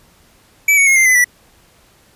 square tone with pitch steps, 2303 / 2230 / 2159 / 2090 / 2023 / 1959.1 Hz, D7 / C#7 / C#7 / C7 / B6 / B6, -34 / +10 / -46 / -2 / +41 / -14 cents, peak -9 dBFS, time 0.68-1.244 s, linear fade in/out 5 ms, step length 94 ms, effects pink hiss -51 dBFS RMS until 2.15 s + resampled to 32000 Hz

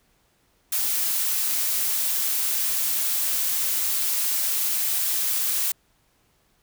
blue noise, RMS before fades -24 dBFS, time 0.72-5.72 s, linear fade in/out 5 ms, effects pink hiss -65 dBFS RMS until 6.62 s

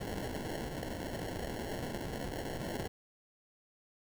white noise with sample-and-hold, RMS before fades -39 dBFS, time 0-2.88 s, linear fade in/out 10 ms, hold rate 1225 Hz, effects none

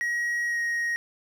triangle tone with pitch glide, 1900 to 1879.3 Hz, A#6 to A#6, +33 to +14 cents, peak -23 dBFS, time 0.01-0.96 s, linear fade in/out 0 ms, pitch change -19 cents, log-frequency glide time 0.46-0.59 s, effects none

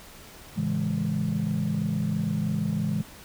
sine chord, A major seventh, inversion none, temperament equal, 110 / 138.59 / 164.81 / 207.7 Hz, A2 / C#3 / E3 / G#3, 0 / 0 / 0 / 0 cents, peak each -32 / -31 / -27 / -27 dBFS, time 0.56-3.03 s, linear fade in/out 20 ms, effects tanh soft clip ceiling -18 dBFS + pink hiss -47 dBFS RMS until 3.24 s

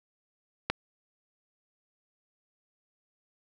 click, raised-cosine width 0.3 ms, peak -10 dBFS, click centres 0.7 s, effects none

